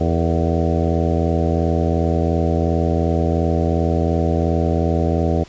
harmonic tone with a mistuned harmonic, 82.8 Hz, E2, 8 cents sharp, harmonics 1 / 2 / 3 / 4 / 5 / 6 / 7 / 8 / 9, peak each -19 / -22 / -24 / -25 / -26 / -27 / -27 / -28 / -29 dBFS, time 0-5.44 s, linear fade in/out 10 ms, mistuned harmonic 6, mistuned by -75 cents, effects pink hiss -44 dBFS RMS until 5.48 s + resampled to 16000 Hz

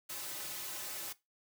white noise with comb filter, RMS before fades -42 dBFS, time 0.09-1.13 s, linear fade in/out 10 ms, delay 4.3 ms, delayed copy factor -0.85, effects noise-tail reverb RT60 0.2 s tail -18 dB re dry + high-pass 150 Hz 12 dB/octave

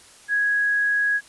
sine tone, 1661.2 Hz, G#6, in tune, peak -18 dBFS, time 0.28-1.21 s, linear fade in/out 50 ms, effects white hiss -49 dBFS RMS until 1.28 s + resampled to 24000 Hz

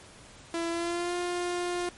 sawtooth tone with pitch glide, 335.4 to 353.1 Hz, E4 to F4, +30 to +19 cents, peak -25 dBFS, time 0.54-1.89 s, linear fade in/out 2 ms, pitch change +89 cents, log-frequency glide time 0.69-1.15 s, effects pink hiss -51 dBFS RMS until 1.97 s + MP3 48 kbps

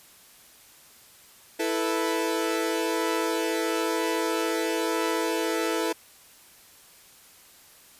sawtooth chord, E suspended fourth, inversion none, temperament equal, 329.6 / 440 / 493.9 Hz, E4 / A4 / B4, 0 / 0 / 0 cents, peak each -24 / -25 / -27 dBFS, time 1.59-5.93 s, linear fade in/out 10 ms, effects white hiss -53 dBFS RMS until 7.99 s + resampled to 32000 Hz

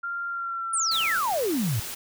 sine tone with pitch glide, 1390 to 1328 Hz, F6 to E6, -9 to +12 cents, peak -28 dBFS, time 0.03-1.19 s, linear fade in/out 10 ms, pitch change -79 cents, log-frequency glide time 0.29-0.88 s
sine exponential sweep, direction down, 9780 to 98 Hz, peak -23 dBFS, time 0.73-1.8 s, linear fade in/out 5 ms
white noise, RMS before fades -35 dBFS, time 0.91-1.95 s, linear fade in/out 10 ms
effects none

